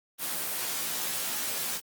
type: noise with comb filter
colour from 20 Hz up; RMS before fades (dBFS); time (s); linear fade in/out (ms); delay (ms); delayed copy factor
white; -32; 0.18-1.81; 50; 15; -0.85
effects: high-pass 150 Hz 12 dB/octave + Opus 24 kbps